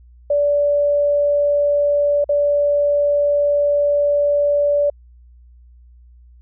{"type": "tone with dropouts", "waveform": "sine", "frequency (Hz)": 579, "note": "D5", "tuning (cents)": -25, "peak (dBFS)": -13, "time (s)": [0.3, 4.9], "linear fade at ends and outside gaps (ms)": 5, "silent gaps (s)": [2.243, 2.291], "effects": ["added 60 Hz sine -43 dBFS peak until 6.41 s"]}